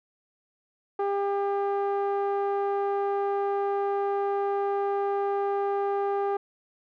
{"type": "tone with low-pass filter", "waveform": "sawtooth", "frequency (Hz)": 400, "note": "G4", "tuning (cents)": 35, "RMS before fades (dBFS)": -27, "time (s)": [0.99, 6.37], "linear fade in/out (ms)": 5, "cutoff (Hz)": 940, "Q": 1.6, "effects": []}